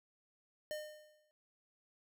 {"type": "tone with exponential decay", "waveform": "square", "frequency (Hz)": 608, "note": "D#5", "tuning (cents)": -40, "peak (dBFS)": -38, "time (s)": [0.71, 1.31], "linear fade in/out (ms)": 0, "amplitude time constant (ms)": 130, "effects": []}